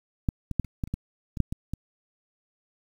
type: clicks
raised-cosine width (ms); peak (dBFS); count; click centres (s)
5; -11 / -18 / -10 / -30 / -15 / -30 / -16 / -21 / -9 / -18 / -18; 11; 0.288 / 0.513 / 0.597 / 0.647 / 0.838 / 0.875 / 0.94 / 1.372 / 1.403 / 1.525 / 1.736
effects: 8-bit